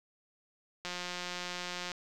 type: click train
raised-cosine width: 0.2 ms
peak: -21 dBFS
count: 191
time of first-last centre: 0.85-1.917 s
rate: 178 Hz
effects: none